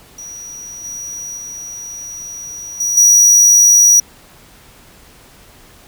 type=tone with level steps; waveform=square; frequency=5800 Hz; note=F#8; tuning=35 cents flat; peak=-29 / -25 / -27 / -15 / -6 dBFS; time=0.18-4 s; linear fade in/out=5 ms; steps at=0.84 / 1.37 / 2.8 / 2.97 s; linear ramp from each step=5 ms; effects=pink hiss -44 dBFS RMS until 5.87 s